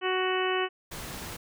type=harmonic tone; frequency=371.7 Hz; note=F#4; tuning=8 cents sharp; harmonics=1 / 2 / 3 / 4 / 5 / 6 / 7 / 8; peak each=-28 / -34 / -33 / -36 / -35 / -40 / -37 / -35 dBFS; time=0.01-0.69 s; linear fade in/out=50 ms
type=noise; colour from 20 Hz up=pink; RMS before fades=-39 dBFS; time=0.91-1.37 s; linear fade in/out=10 ms
effects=none